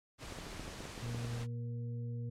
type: noise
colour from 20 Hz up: pink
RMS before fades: -46 dBFS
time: 0.18-1.47 s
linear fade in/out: 50 ms
type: clicks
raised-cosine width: 2 ms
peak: -32 dBFS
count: 10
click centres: 0.323 / 0.387 / 0.468 / 0.596 / 0.679 / 0.805 / 0.854 / 0.978 / 1.147 / 1.248 s
type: harmonic tone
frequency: 118.6 Hz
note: A#2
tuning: 30 cents sharp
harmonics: 1 / 2 / 4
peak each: -37 / -48 / -52 dBFS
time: 1.02-2.3 s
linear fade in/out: 10 ms
effects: low-pass 8000 Hz 12 dB/octave + MP3 96 kbps